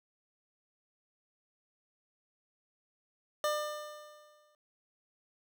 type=tone with exponential decay; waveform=25% pulse; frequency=600 Hz; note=D5; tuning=37 cents sharp; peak=-24 dBFS; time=3.44-4.55 s; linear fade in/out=1 ms; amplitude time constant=240 ms; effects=none